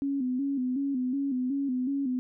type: tone with vibrato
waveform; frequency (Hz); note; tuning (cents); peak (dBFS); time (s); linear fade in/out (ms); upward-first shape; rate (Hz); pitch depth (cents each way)
sine; 265.1; C4; +23; -26; 0.02-2.19; 0; square; 2.7; 83
effects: none